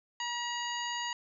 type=harmonic tone with a mistuned harmonic; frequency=957 Hz; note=A#5; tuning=45 cents sharp; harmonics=1 / 2 / 3 / 4 / 5 / 7; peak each=-37 / -39 / -39 / -48 / -44 / -43 dBFS; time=0.2-1.13 s; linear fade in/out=2 ms; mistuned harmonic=5; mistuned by=-33 cents; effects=none